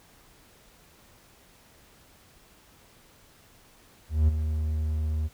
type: tone with ADSR envelope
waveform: triangle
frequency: 77.4 Hz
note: D#2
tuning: 9 cents flat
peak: -14 dBFS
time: 4.09-5.29 s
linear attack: 190 ms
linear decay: 20 ms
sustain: -9 dB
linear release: 31 ms
effects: pink hiss -57 dBFS RMS until 5.33 s